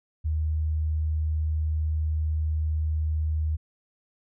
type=tone; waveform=sine; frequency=77.78 Hz; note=D#2; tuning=in tune; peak=-23 dBFS; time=0.24-3.57 s; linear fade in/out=20 ms; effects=none